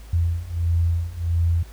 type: beating tone pair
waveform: sine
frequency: 83.8 / 85.3 Hz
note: E2 / F2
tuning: +29 / -40 cents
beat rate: 1.5 Hz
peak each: -23 / -21 dBFS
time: 0.13-1.63 s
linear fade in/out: 5 ms
effects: added 54 Hz sine -38 dBFS peak until 1.72 s + pink hiss -50 dBFS RMS until 1.72 s